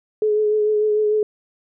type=tone with vibrato; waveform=sine; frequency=424.8 Hz; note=G#4; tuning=39 cents sharp; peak=-15 dBFS; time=0.22-1.23 s; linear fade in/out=2 ms; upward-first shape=triangle; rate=6.7 Hz; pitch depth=27 cents each way; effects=none